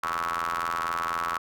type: ring-modulated tone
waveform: sawtooth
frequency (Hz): 84.1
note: E2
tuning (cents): +35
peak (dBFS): -20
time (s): 0.03-1.38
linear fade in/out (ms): 5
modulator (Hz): 1210
effects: none